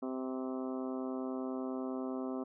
harmonic tone with a mistuned harmonic, 130 Hz, C3, 11 cents flat, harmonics 2 / 3 / 4 / 5 / 6 / 7 / 8 / 9 / 10, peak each -37 / -42 / -46 / -46 / -51 / -57 / -52 / -53 / -55 dBFS, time 0.02-2.44 s, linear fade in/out 10 ms, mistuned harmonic 9, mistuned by -23 cents, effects none

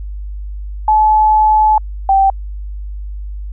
sine tone pair in turn, 860 / 778.4 Hz, A5 / G5, -40 / -12 cents, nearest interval major second, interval 172 cents, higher first, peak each -7 dBFS, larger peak neither, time 0.88-1.78 / 2.09-2.3 s, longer first, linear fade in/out 2 ms, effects added 50 Hz sine -22 dBFS peak until 3.52 s

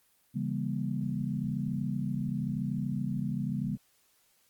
sine chord, C# diminished seventh, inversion none, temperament just, 138.59 / 166.31 / 199.57 / 239.5 Hz, C#3 / E3 / G3 / Bb3, 0 / +16 / +31 / +47 cents, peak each -34 / -38 / -34 / -36 dBFS, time 0.34-3.77 s, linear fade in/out 20 ms, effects white hiss -68 dBFS RMS until 4.49 s + Opus 24 kbps

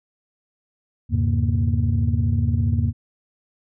sine tone cluster, 81 / 101 / 118.1 / 133.3 / 233.9 Hz, E2 / G#2 / A#2 / C3 / A#3, -30 / -48 / +23 / +33 / +6 cents, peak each -21 / -20 / -28 / -26 / -26 dBFS, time 1.09-2.93 s, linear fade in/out 50 ms, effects tanh soft clip ceiling -9 dBFS

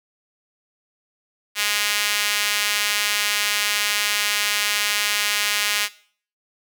sawtooth tone with high-pass filter, 207 Hz, G#3, 5 cents flat, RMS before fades -22 dBFS, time 1.55-5.89 s, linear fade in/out 50 ms, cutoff 2300 Hz, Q 1.1, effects noise-tail reverb RT60 0.5 s tail -19 dB re dry

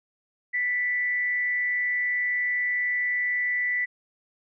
sine tone with frequency modulation, 1975.5 Hz, B6, in tune, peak -23 dBFS, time 0.53-3.86 s, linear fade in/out 20 ms, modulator 207 Hz, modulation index 0.25, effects none

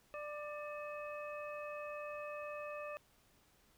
harmonic tone with a mistuned harmonic, 593 Hz, D5, 17 cents sharp, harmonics 1 / 2 / 3 / 4, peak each -44 / -48 / -55 / -51 dBFS, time 0.14-2.97 s, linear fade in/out 0 ms, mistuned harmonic 4, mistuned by +130 cents, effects pink hiss -70 dBFS RMS until 3.77 s

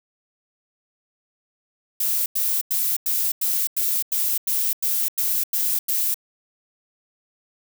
violet noise bursts, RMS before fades -22 dBFS, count 12, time 2-6.143 s, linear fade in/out 5 ms, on 260 ms, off 93 ms, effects none

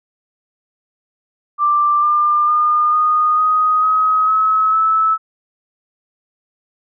sine tone with pitch steps, 1180 / 1197.2 / 1214.6 / 1232.2 / 1250.2 / 1268.4 / 1286.8 / 1305.5 Hz, D6 / D6 / D#6 / D#6 / D#6 / D#6 / E6 / E6, +8 / +33 / -42 / -17 / +8 / +33 / -42 / -17 cents, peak -11 dBFS, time 1.58-5.18 s, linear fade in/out 50 ms, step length 450 ms, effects none

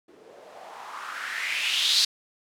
violet noise with low-pass filter sweep, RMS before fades -29 dBFS, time 0.08-2.05 s, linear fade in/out 5 ms, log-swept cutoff 350 to 4500 Hz, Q 4, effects none

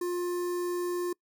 square tone with notch filter, 353.5 Hz, F4, 21 cents sharp, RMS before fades -31 dBFS, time 0.01-1.13 s, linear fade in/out 5 ms, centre 2900 Hz, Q 0.55, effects noise-tail reverb RT60 0.1 s tail -25 dB re dry

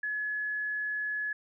sine tone, 1700 Hz, G#6, 40 cents sharp, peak -30 dBFS, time 0.03-1.33 s, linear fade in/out 5 ms, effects none

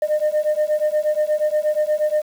sine beating tone pair, 603 / 611.4 Hz, D5 / D#5, +46 / -30 cents, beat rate 8.4 Hz, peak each -18 dBFS, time 0.02-2.22 s, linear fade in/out 5 ms, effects tanh soft clip ceiling -13 dBFS + 7-bit

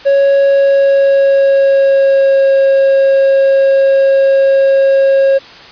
triangle tone with pitch glide, 554.4 to 543.6 Hz, C#5 to C#5, 0 to -34 cents, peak -4 dBFS, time 0.05-5.39 s, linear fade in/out 20 ms, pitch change -34 cents, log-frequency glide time 0.36-2.51 s, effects white hiss -34 dBFS RMS until 5.71 s + resampled to 11025 Hz

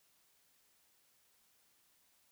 silence, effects white hiss -72 dBFS RMS until 2.31 s

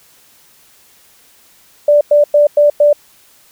sine tone bursts, 587.3 Hz, D5, in tune, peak -5 dBFS, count 5, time 1.88-2.93 s, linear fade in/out 5 ms, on 130 ms, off 100 ms, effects white hiss -48 dBFS RMS until 3.51 s

